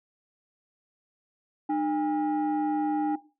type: tone pair together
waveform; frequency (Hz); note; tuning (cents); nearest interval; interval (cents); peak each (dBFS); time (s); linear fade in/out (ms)
sine; 303.3 / 809.7; D#4 / G#5; -44 / -44; octave + perfect fourth; 1700; -24 / -26; 1.69-3.16; 10
effects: noise-tail reverb RT60 0.3 s tail -17 dB re dry + tanh soft clip ceiling -21 dBFS